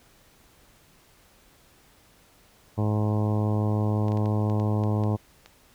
harmonic tone, 105.9 Hz, G#2, 34 cents sharp, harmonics 1 / 2 / 3 / 4 / 5 / 6 / 7 / 8 / 9 / 10, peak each -23 / -29 / -33 / -35 / -37 / -39 / -40 / -41 / -42 / -43 dBFS, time 2.77-5.17 s, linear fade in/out 20 ms
clicks, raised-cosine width 0.2 ms, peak -28 dBFS, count 9, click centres 4.083 / 4.12 / 4.173 / 4.258 / 4.499 / 4.599 / 4.837 / 5.037 / 5.46 s
effects pink hiss -58 dBFS RMS until 5.74 s

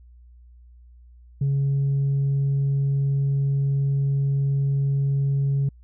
sine tone, 138.59 Hz, C#3, in tune, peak -17 dBFS, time 1.41-5.69 s, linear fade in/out 5 ms, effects tanh soft clip ceiling -17 dBFS + added 60 Hz sine -46 dBFS peak until 5.83 s

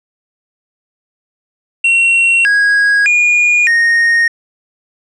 triangle tone with pitch steps, 2731 / 1649 / 2436 / 1856 Hz, F7 / G#6 / D#7 / A#6, -39 / -13 / -37 / -8 cents, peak -6 dBFS, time 1.84-4.28 s, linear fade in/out 5 ms, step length 610 ms, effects resampled to 22050 Hz

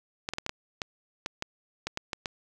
clicks, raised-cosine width 0.2 ms, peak -14 dBFS, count 12, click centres 0.289 / 0.336 / 0.384 / 0.464 / 0.494 / 0.818 / 1.261 / 1.424 / 1.87 / 1.974 / 2.132 / 2.258 s, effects none

